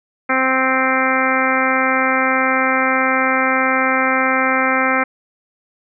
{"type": "harmonic tone", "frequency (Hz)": 261.6, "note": "C4", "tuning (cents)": 0, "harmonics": [1, 2, 3, 4, 5, 6, 7, 8, 9], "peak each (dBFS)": [-22, -22, -23, -24, -20, -22, -25, -21, -25], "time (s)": [0.29, 5.04], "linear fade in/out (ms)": 10, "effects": []}